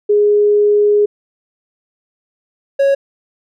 sine / triangle tone pair in turn, 414.7 / 552.5 Hz, G#4 / C#5, -3 / -6 cents, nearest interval perfect fourth, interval 497 cents, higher second, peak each -8 / -7 dBFS, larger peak second, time 0.09-1.06 / 2.79-2.95 s, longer first, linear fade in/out 10 ms, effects none

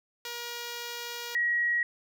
5% pulse / sine tone pair in turn, 476.2 / 1904.8 Hz, A#4 / A#6, +37 / +37 cents, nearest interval 2 octaves, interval 2400 cents, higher second, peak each -24 dBFS, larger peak neither, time 0.25-1.35 / 1.35-1.83 s, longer first, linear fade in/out 2 ms, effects none

